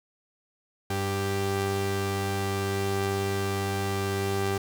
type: tone pair together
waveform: sawtooth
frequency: 98 / 392.7 Hz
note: G2 / G4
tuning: 0 / +3 cents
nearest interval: 2 octaves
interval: 2403 cents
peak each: -25 dBFS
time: 0.9-4.58 s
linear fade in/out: 5 ms
effects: none